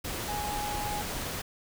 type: tone in noise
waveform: sine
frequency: 830.6 Hz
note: G#5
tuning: in tune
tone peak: -33 dBFS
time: 0.28-1.02 s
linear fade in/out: 10 ms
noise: pink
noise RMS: -35 dBFS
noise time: 0.04-1.42 s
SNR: -1 dB
effects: none